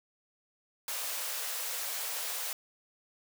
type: high-pass noise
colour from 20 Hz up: white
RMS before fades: -36 dBFS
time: 0.88-2.53 s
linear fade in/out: 2 ms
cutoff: 450 Hz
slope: 96 dB/octave
effects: none